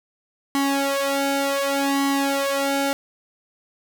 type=tone with flanger; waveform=sawtooth; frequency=277.2 Hz; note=C#4; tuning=in tune; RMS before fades=-22 dBFS; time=0.55-2.93 s; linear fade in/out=0 ms; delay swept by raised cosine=0.98 to 2.28 ms; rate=0.67 Hz; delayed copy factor=+1; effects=none